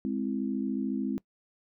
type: chord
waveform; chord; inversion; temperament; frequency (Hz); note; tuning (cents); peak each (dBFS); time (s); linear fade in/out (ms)
sine; Ab augmented; none; equal; 207.7 / 261.6 / 329.6; Ab3 / C4 / E4; 0 / 0 / 0; -32 / -31 / -36; 0.05-1.18; 0
effects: noise-tail reverb RT60 0.1 s tail -22 dB re dry